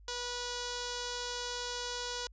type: tone with notch filter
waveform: 5% pulse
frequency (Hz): 487.4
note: B4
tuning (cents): -23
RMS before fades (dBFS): -38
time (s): 0.08-2.27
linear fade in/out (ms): 2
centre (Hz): 2200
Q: 1.6
effects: added 50 Hz sine -53 dBFS peak until 2.32 s + resampled to 16000 Hz